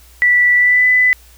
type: tone with pitch glide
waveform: sine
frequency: 1963 to 1999.6 Hz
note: B6 to B6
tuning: -11 to +21 cents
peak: -8 dBFS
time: 0.22-1.13 s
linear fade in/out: 0 ms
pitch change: +32 cents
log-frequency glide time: 0.56-0.86 s
effects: added 60 Hz sine -43 dBFS peak until 1.37 s + white hiss -47 dBFS RMS until 1.37 s